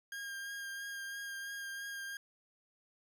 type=tone with vibrato; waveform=40% pulse; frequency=1613 Hz; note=G6; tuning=49 cents sharp; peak=-40 dBFS; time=0.12-2.17 s; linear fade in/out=2 ms; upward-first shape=triangle; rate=3 Hz; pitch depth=21 cents each way; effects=none